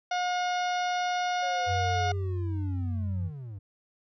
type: harmonic tone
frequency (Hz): 719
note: F#5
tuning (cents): -50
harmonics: 1 / 2 / 3 / 4 / 5 / 6 / 7 / 8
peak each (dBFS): -27 / -35 / -39 / -42 / -42 / -46 / -47 / -44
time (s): 0.11-2.12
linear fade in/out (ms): 5
type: linear sweep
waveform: triangle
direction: down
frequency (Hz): 559 to 92.5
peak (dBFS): -35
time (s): 1.42-3.59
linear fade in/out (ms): 10
type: tone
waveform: sine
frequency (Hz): 93.1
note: F#2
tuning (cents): +11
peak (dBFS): -28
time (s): 1.66-3.31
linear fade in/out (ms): 50
effects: none